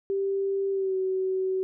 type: tone with pitch glide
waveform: sine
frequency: 392 to 377.1 Hz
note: G4 to F#4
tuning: 0 to +33 cents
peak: -24 dBFS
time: 0.1-1.63 s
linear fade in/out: 0 ms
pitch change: -67 cents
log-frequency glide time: 0.71-0.96 s
effects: none